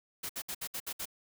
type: noise bursts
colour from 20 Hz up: white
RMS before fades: -38 dBFS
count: 7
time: 0.23-1.056 s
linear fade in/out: 10 ms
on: 64 ms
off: 63 ms
effects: none